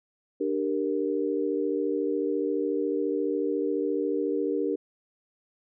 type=chord; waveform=sine; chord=G minor; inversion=second; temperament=equal with one note detuned; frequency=296.4 / 392 / 466.2 Hz; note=D4 / G4 / Bb4; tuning=+16 / 0 / 0 cents; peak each=-29 dBFS; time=0.4-4.76 s; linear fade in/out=10 ms; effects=none